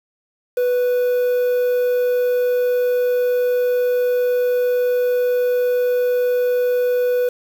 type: tone with quantisation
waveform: triangle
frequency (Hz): 494.1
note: B4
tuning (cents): +1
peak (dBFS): -13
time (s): 0.57-7.29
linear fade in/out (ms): 5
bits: 6
effects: none